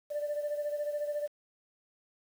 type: beating tone pair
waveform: sine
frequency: 587.3 / 601.3 Hz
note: D5 / D5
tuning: 0 / +41 cents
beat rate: 14 Hz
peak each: -31 / -37 dBFS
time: 0.1-1.28 s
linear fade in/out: 20 ms
effects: tanh soft clip ceiling -27 dBFS + 9-bit